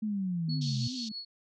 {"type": "exponential sweep", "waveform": "sine", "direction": "down", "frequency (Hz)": [220, 121.7], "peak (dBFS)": -29, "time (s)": [0.02, 0.88], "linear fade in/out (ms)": 10}
{"type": "tone with vibrato", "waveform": "sine", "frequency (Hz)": 233.1, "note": "A#3", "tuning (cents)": 0, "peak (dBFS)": -36, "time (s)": [0.48, 1.12], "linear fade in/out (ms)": 5, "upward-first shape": "triangle", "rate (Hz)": 2.7, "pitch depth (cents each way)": 210}
{"type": "tone with tremolo", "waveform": "sine", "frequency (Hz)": 4373, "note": "C#8", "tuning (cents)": -24, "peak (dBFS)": -35, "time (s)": [0.49, 1.25], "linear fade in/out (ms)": 5, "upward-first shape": "triangle", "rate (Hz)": 6.2, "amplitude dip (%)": 85}
{"type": "band-pass noise", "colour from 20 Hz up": "pink", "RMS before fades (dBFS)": -43, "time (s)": [0.61, 1.09], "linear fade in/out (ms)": 5, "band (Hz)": [3300, 6200], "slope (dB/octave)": 48}
{"effects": []}